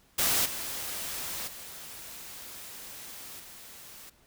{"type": "noise with level steps", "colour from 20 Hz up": "white", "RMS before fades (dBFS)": [-26, -36, -44, -48], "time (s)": [0.18, 4.1], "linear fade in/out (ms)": 10, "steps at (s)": [0.45, 1.47, 3.39], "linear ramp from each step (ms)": 10, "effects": ["pink hiss -63 dBFS RMS until 4.26 s"]}